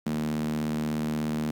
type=tone with high-pass filter; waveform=sawtooth; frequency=76.6 Hz; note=D#2; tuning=27 cents flat; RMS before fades=-29 dBFS; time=0.06-1.51 s; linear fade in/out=5 ms; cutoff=200 Hz; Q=9.5; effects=10-bit